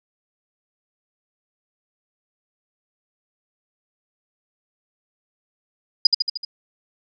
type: tone with echo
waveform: sine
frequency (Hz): 4932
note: D#8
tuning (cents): -16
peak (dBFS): -7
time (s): 6.05-6.07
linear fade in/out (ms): 5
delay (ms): 76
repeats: 5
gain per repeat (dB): -4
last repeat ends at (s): 6.45
effects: none